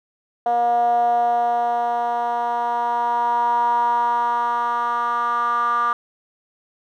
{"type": "tone with band-pass filter sweep", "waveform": "10% pulse", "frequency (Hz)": 238.1, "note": "A#3", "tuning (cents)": 37, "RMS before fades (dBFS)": -20, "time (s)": [0.46, 5.93], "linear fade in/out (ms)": 2, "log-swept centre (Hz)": [680, 1200], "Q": 7.3, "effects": []}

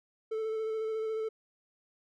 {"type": "tone with vibrato", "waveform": "triangle", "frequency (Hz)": 440, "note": "A4", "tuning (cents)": 0, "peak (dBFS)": -29, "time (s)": [0.31, 1.29], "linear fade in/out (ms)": 10, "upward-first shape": "square", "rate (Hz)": 14, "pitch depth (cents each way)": 14, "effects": []}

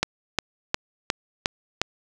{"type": "click train", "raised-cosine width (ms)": 0.2, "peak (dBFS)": -3, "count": 6, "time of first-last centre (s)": [0.03, 1.816], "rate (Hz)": 2.8, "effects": []}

